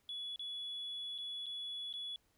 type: tone with dropouts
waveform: sine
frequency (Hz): 3400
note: G#7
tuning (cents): +40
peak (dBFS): -39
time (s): 0.09-2.16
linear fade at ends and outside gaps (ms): 1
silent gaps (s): 0.36-0.394 / 1.18-1.185 / 1.459-1.465 / 1.928-1.938
effects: tanh soft clip ceiling -37 dBFS + pink hiss -75 dBFS RMS until 2.37 s